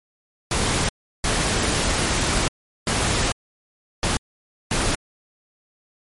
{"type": "noise bursts at uneven times", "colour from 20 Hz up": "pink", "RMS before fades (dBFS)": -21, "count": 5, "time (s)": [[0.51, 0.89], [1.24, 2.48], [2.87, 3.32], [4.03, 4.17], [4.71, 4.95]], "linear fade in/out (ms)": 2, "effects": ["MP3 48 kbps"]}